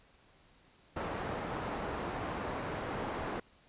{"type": "low-pass noise", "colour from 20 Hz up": "white", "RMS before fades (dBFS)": -38, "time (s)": [0.96, 3.4], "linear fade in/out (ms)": 5, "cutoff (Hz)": 1000, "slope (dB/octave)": 12, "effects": ["pink hiss -64 dBFS RMS until 3.68 s", "resampled to 8000 Hz"]}